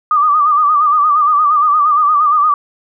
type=tone with vibrato; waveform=sine; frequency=1198 Hz; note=D6; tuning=34 cents sharp; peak=-8 dBFS; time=0.11-2.54 s; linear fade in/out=2 ms; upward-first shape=sine; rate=8.6 Hz; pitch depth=77 cents each way; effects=none